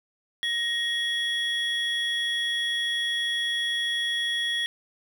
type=tone pair together; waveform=triangle; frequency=1877 / 3344 Hz; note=A#6 / G#7; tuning=+11 / +11 cents; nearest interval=minor seventh; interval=1000 cents; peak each=-27 / -25 dBFS; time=0.43-4.66 s; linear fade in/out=0 ms; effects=none